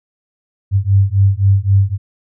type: beating tone pair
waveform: sine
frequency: 96.5 / 100.3 Hz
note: G2 / G2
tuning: -27 / +40 cents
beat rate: 3.8 Hz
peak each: -12 dBFS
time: 0.71-1.98 s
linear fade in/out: 50 ms
effects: none